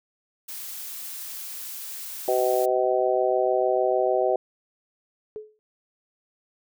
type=noise; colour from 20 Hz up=blue; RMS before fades=-36 dBFS; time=0.48-2.66 s; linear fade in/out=10 ms
type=harmonic tone; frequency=126.7 Hz; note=B2; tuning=45 cents sharp; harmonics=3 / 4 / 5 / 6; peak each=-25 / -25 / -24 / -27 dBFS; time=2.28-4.36 s; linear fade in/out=2 ms
type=tone with exponential decay; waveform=sine; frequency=428.6 Hz; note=A4; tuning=45 cents flat; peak=-29 dBFS; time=5.36-5.59 s; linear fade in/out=0 ms; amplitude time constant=48 ms
effects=none